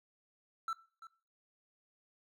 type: tone with echo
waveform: triangle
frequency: 1333 Hz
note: E6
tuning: 19 cents sharp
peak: -32 dBFS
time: 0.68-0.73 s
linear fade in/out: 2 ms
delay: 340 ms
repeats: 1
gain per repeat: -15 dB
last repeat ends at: 1.07 s
effects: noise-tail reverb RT60 0.4 s tail -18 dB re dry